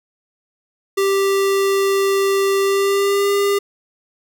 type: tone with pitch glide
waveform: square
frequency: 392.3 to 401.7 Hz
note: G4 to G4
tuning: +1 to +42 cents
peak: -15 dBFS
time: 0.97-3.59 s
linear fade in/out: 10 ms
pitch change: +41 cents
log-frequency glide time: 2.61-3.31 s
effects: none